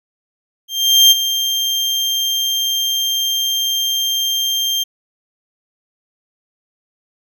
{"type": "tone with ADSR envelope", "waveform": "35% pulse", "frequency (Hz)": 3181, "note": "G7", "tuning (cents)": 25, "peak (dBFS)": -3, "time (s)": [0.68, 4.84], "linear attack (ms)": 430, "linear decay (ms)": 27, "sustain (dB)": -11, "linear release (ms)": 13, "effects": []}